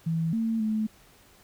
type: tone with pitch steps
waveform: sine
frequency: 163.5 / 225.3 / 217 Hz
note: E3 / A3 / A3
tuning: -14 / +41 / -24 cents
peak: -24 dBFS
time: 0.06-0.87 s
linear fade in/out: 10 ms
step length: 270 ms
effects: pink hiss -57 dBFS RMS until 1.43 s